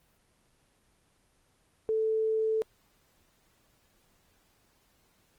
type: tone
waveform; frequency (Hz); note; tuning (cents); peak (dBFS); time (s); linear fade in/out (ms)
sine; 440; A4; 0; -25; 1.89-2.62; 0
effects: pink hiss -68 dBFS RMS until 5.38 s + Opus 24 kbps